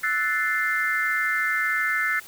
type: chord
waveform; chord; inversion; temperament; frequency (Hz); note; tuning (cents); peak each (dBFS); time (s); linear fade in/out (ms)
sine; F# half-diminished seventh; third; equal; 1318.5 / 1480 / 1760 / 2093; E6 / F#6 / A6 / C7; 0 / 0 / 0 / 0; -30 / -28 / -25 / -26; 0.03-2.2; 10
effects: white hiss -45 dBFS RMS until 2.27 s